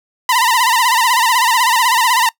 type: tone with vibrato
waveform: sawtooth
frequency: 958 Hz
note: A#5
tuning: 47 cents sharp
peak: -7 dBFS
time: 0.29-2.29 s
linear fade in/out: 2 ms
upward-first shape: sine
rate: 16 Hz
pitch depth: 120 cents each way
effects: noise-tail reverb RT60 0.1 s tail -22 dB re dry